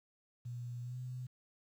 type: tone with pitch glide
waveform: sine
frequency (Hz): 121 to 125.99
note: B2 to B2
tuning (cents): -35 to +35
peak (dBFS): -40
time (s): 0.45-1.27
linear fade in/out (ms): 10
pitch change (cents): +70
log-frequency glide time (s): 0.82-0.97
effects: 11-bit

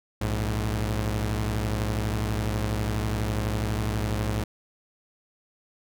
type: tone pair together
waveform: sawtooth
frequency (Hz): 59.36 / 106.6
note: A#1 / G#2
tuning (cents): +32 / +46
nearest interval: minor seventh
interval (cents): 1014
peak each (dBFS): -25 / -23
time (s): 0.21-4.44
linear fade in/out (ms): 5
effects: none

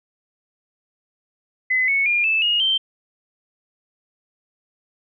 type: tone with pitch steps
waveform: sine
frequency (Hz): 2027 / 2210 / 2411 / 2629 / 2867 / 3126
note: B6 / C#7 / D7 / E7 / F7 / G7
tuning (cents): +45 / -6 / +45 / -5 / +45 / -6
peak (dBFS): -16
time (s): 1.7-2.78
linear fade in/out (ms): 10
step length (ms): 180
effects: none

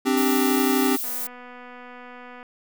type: chord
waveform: square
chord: C suspended second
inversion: none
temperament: equal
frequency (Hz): 261.6 / 293.7 / 392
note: C4 / D4 / G4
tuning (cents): 0 / 0 / 0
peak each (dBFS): -22 / -26 / -25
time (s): 0.05-0.97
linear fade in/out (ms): 20
type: noise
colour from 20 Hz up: violet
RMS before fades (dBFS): -29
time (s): 0.17-1.27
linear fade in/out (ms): 5
type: click train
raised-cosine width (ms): 0.5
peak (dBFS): -28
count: 344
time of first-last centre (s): 1.04-2.429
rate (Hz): 247
effects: none

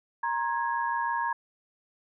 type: tone cluster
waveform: sine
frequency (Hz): 938 / 1064 / 1661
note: A#5 / C6 / G#6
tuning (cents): +11 / +29 / 0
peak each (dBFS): -28 / -33 / -33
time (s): 0.23-1.33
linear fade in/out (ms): 5
effects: none

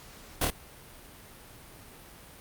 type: noise with echo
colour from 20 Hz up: pink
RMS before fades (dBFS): -26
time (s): 0.41-0.45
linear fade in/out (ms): 5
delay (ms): 27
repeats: 2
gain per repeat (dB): -2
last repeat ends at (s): 0.504
effects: pink hiss -50 dBFS RMS until 2.4 s + Opus 48 kbps

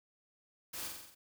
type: noise with echo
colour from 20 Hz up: white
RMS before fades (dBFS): -43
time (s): 0.73-0.88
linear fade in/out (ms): 10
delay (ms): 45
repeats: 6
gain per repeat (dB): -3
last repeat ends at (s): 1.15
effects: none

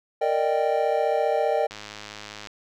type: chord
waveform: triangle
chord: Eb major seventh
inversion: second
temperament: equal with one note detuned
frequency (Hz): 460.8 / 587.3 / 622.3 / 784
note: Bb4 / D5 / Eb5 / G5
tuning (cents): -20 / 0 / 0 / 0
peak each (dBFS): -24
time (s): 0.21-1.67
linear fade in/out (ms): 10
type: click train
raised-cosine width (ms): 0.2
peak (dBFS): -20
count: 81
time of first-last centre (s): 1.71-2.472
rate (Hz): 105
effects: none

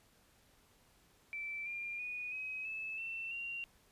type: tone with pitch steps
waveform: sine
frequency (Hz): 2330 / 2397 / 2466 / 2536 / 2609 / 2684 / 2761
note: D7 / D7 / D#7 / D#7 / E7 / E7 / F7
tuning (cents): -14 / +35 / -16 / +32 / -18 / +31 / -20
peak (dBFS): -39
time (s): 1.33-3.64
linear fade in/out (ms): 0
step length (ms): 330
effects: pink hiss -68 dBFS RMS until 3.91 s + resampled to 32000 Hz

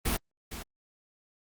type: noise with echo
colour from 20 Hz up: pink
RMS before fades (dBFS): -28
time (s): 0.05-0.17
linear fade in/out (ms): 10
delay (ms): 460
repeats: 1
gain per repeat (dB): -12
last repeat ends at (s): 0.63
effects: Opus 32 kbps

